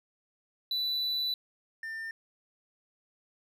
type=tone pair in turn; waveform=triangle; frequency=3974 / 1800.6 Hz; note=B7 / A6; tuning=+10 / +39 cents; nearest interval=octave + major second; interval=1371 cents; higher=first; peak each=-27 / -34 dBFS; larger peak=first; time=0.71-1.34 / 1.83-2.11 s; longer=first; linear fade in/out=2 ms; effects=none